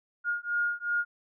sine beating tone pair, 1423 / 1425.7 Hz, F6 / F6, +32 / +35 cents, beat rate 2.7 Hz, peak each -30 dBFS, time 0.24-1.05 s, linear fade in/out 50 ms, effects none

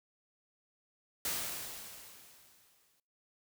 white noise with exponential decay, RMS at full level -34 dBFS, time 1.25-3 s, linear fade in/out 2 ms, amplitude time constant 380 ms, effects noise-tail reverb RT60 0.6 s tail -25 dB re dry

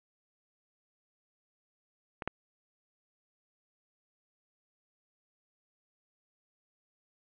clicks, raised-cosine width 0.5 ms, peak -22 / -16 dBFS, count 2, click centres 2.222 / 2.276 s, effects resampled to 8000 Hz + 8-bit

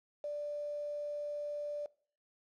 sine tone with quantisation, 587.3 Hz, D5, in tune, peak -36 dBFS, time 0.24-1.86 s, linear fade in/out 2 ms, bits 9, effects noise-tail reverb RT60 0.5 s tail -22 dB re dry + low-pass 4000 Hz 12 dB/octave

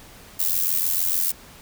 violet noise with amplitude modulation, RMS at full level -19 dBFS, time 0.39-1.32 s, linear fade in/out 10 ms, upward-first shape sine, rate 86.6 Hz, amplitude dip 75%, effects pink hiss -46 dBFS RMS until 1.61 s

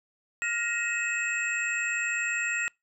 sine tone cluster, 1412 / 1885 / 2573 / 2673 / 7510 Hz, F6 / A#6 / E7 / E7 / A#8, +19 / +19 / -43 / +23 / +12 cents, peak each -35 / -30 / -32 / -38 / -37 dBFS, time 0.42-2.68 s, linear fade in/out 0 ms, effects noise-tail reverb RT60 0.2 s tail -26 dB re dry

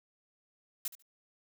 blue noise with echo, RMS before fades -35 dBFS, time 0.85-0.88 s, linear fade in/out 2 ms, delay 72 ms, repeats 2, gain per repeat -15 dB, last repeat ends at 1.024 s, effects none

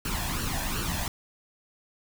pink noise with flanger, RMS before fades -30 dBFS, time 0.05-1.08 s, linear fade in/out 2 ms, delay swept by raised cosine 0.69 to 1.2 ms, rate 2.7 Hz, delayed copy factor +0.65, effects none

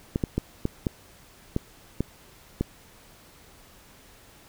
clicks, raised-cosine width 3 ms, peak -11 dBFS, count 8, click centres 0.159 / 0.238 / 0.38 / 0.654 / 0.868 / 1.564 / 2.006 / 2.61 s, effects pink hiss -53 dBFS RMS until 4.48 s

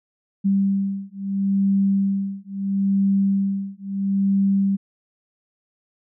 sine beating tone pair, 196 / 196.75 Hz, G3 / G3, 0 / +7 cents, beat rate 0.75 Hz, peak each -21 dBFS, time 0.44-4.77 s, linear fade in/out 20 ms, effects none

